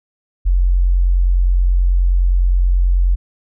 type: tone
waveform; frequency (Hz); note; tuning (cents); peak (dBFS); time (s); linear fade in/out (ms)
sine; 44.75; F1; +43; -10; 0.45-3.16; 20
effects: none